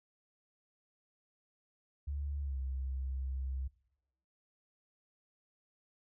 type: tone with pitch glide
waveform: sine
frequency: 71.5 to 65.95 Hz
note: D2 to C2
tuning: -46 to +14 cents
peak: -35 dBFS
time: 2.07-3.68 s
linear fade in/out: 10 ms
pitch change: -140 cents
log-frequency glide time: 2.41-2.58 s
effects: noise-tail reverb RT60 0.8 s tail -21 dB re dry